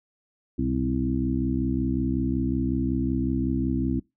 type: harmonic tone with a mistuned harmonic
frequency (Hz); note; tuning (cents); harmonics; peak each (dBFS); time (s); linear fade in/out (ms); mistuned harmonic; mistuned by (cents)
65.41; C2; 0; 1 / 2 / 3 / 4 / 5; -30 / -31 / -31 / -26 / -30; 0.58-4; 10; 2; -69
effects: noise-tail reverb RT60 0.2 s tail -23 dB re dry